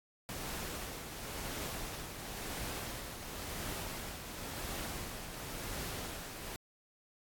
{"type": "noise with tremolo", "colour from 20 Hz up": "pink", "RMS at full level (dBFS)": -40, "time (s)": [0.29, 6.56], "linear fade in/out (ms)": 0, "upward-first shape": "triangle", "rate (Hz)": 0.95, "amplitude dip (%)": 50, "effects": ["AAC 64 kbps"]}